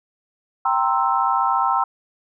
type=chord; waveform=sine; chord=C dominant seventh; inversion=second; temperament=equal; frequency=784 / 932.3 / 1046.5 / 1318.5 Hz; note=G5 / Bb5 / C6 / E6; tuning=0 / 0 / 0 / 0 cents; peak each=-22 dBFS; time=0.65-1.84 s; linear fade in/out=5 ms; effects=none